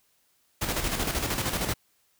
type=noise with tremolo; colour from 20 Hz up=pink; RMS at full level=-27 dBFS; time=0.61-1.74 s; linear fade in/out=10 ms; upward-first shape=square; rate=13 Hz; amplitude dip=50%; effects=white hiss -68 dBFS RMS until 2.19 s